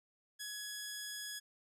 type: tone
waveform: 10% pulse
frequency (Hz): 1679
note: G#6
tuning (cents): +18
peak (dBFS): -33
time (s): 0.39-1.4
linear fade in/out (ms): 20
effects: none